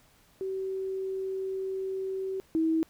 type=tone pair in turn; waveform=sine; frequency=382.1 / 322.2 Hz; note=G4 / E4; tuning=-44 / -39 cents; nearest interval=minor third; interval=295 cents; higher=first; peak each=-30 / -23 dBFS; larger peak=second; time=0.41-2.4 / 2.55-2.83 s; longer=first; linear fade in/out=0 ms; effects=pink hiss -62 dBFS RMS until 2.89 s